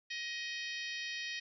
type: harmonic tone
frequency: 628 Hz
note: D#5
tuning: 16 cents sharp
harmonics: 3 / 4 / 5 / 6 / 7 / 8 / 9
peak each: -42 / -44 / -46 / -48 / -49 / -50 / -51 dBFS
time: 0.1-1.4 s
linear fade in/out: 10 ms
effects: none